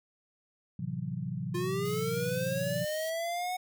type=chord; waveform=sine; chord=F# half-diminished seventh; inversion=first; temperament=equal; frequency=110 / 130.81 / 164.81 / 185 Hz; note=A2 / C3 / E3 / F#3; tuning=0 / 0 / 0 / 0 cents; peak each=-42 / -37 / -37 / -38 dBFS; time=0.79-2.85 s; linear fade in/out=5 ms
type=linear sweep; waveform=square; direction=up; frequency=348.3 to 740 Hz; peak=-32 dBFS; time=1.54-3.57 s; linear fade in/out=10 ms
type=high-pass noise; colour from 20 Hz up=white; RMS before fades=-46 dBFS; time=1.85-3.1 s; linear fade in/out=5 ms; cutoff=2900 Hz; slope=12 dB/octave
effects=none